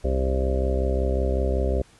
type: harmonic tone with a mistuned harmonic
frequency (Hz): 65.4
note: C2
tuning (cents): 0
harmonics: 1 / 2 / 3 / 4 / 5 / 6 / 7 / 8 / 9 / 10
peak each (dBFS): -22 / -36 / -35 / -34 / -39 / -29 / -40 / -30 / -32 / -37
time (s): 0.04-1.82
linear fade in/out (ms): 5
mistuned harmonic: 10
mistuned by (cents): +49
effects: pink hiss -55 dBFS RMS until 1.99 s + resampled to 24000 Hz